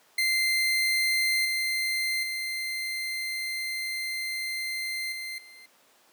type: tone with level steps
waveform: 30% pulse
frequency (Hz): 2083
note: C7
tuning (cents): -8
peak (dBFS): -20 / -23 / -27 / -31 / -45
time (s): 0.18-5.66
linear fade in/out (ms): 5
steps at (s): 1.45 / 2.23 / 5.12 / 5.38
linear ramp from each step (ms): 2
effects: pink hiss -60 dBFS RMS until 6.12 s + high-pass 400 Hz 12 dB/octave